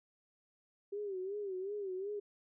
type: tone with vibrato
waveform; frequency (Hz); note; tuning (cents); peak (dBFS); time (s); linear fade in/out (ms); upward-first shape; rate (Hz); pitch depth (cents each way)
sine; 392; G4; 0; -37; 0.92-2.2; 10; sine; 2.7; 110
effects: none